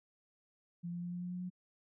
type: tone with pitch steps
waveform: sine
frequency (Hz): 172.6 / 174 / 175.41 / 176.84 / 178.27 / 179.72 / 181.18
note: F3 / F3 / F3 / F3 / F3 / F3 / F#3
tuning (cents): -20 / -6 / +8 / +22 / +36 / +50 / -36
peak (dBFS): -38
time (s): 0.83-1.502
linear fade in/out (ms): 20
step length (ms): 96
effects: none